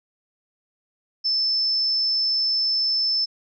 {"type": "tone", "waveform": "sine", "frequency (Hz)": 5274, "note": "E8", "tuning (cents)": 0, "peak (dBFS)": -19, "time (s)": [1.24, 3.26], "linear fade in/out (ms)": 20, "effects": []}